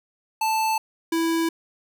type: tone pair in turn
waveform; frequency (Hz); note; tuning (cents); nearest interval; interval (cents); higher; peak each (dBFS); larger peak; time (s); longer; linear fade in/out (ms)
square; 880 / 329.6; A5 / E4; 0 / 0; octave + perfect fourth; 1700; first; -21; neither; 0.41-0.78 / 1.12-1.49; neither; 5
effects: none